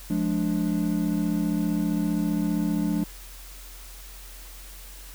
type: chord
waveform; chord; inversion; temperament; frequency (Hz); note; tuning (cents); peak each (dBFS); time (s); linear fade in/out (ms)
triangle; D diminished; first; just; 176.2 / 211.4 / 293.7; F3 / Ab3 / D4; +16 / +31 / 0; -25; 0.1-3.04; 5
effects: added 44 Hz sine -42 dBFS peak until 5.14 s + white hiss -46 dBFS RMS until 5.14 s